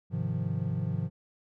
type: chord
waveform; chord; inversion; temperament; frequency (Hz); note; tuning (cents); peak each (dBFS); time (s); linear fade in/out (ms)
triangle; F minor seventh; first; equal; 103.83 / 130.81 / 155.56 / 174.61; Ab2 / C3 / Eb3 / F3; 0 / 0 / 0 / 0; -32; 0.1-1.1; 50
effects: none